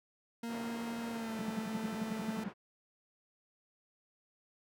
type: tone with pitch glide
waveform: 40% pulse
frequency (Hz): 232.3 to 220.7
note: A#3 to A3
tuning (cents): -6 to +5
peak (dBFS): -37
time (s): 0.43-2.44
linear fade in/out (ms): 5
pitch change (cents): -89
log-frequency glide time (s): 1.1-1.38
type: band-pass noise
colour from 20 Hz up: pink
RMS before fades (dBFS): -48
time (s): 0.47-2.54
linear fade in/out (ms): 50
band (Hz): 200 to 1800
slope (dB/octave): 12
type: tone bursts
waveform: sine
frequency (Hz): 197.8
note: G3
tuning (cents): +16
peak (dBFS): -34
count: 13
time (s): 1.39-2.485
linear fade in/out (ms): 5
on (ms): 27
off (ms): 62
effects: none